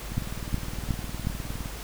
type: two click trains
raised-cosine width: 5 ms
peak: -13 / -22 dBFS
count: 4 / 31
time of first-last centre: 0.18-1.271 / 0.12-1.658 s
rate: 2.75 / 19.5 Hz
effects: added 50 Hz sine -38 dBFS peak until 1.83 s + pink hiss -40 dBFS RMS until 1.83 s